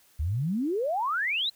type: exponential sweep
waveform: sine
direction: up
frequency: 69.2 to 4110 Hz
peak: -25 dBFS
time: 0.19-1.5 s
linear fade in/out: 10 ms
effects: white hiss -61 dBFS RMS until 1.55 s